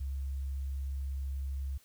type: tone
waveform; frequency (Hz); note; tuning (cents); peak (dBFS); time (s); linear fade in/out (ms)
sine; 68; C#2; -33; -33; 0-1.78; 10
effects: white hiss -64 dBFS RMS until 1.84 s